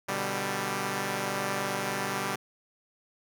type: chord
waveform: 5% pulse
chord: G major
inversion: first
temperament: equal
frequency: 123.47 / 146.83 / 196 Hz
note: B2 / D3 / G3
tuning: 0 / 0 / 0 cents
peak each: -24 / -25 / -20 dBFS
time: 0.08-2.36 s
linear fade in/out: 10 ms
effects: none